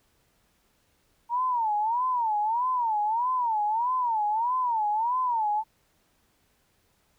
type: tone with vibrato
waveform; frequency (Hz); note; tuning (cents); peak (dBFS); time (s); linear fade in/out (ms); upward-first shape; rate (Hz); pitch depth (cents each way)
sine; 923; A#5; -17; -23; 1.29-5.64; 50; sine; 1.6; 180
effects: pink hiss -68 dBFS RMS until 7.18 s